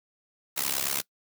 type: noise with amplitude modulation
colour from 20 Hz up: white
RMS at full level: -25 dBFS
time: 0.56-1.02 s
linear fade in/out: 20 ms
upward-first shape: sine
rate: 68.5 Hz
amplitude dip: 95%
effects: noise-tail reverb RT60 0.1 s tail -22 dB re dry + high-pass 100 Hz 12 dB/octave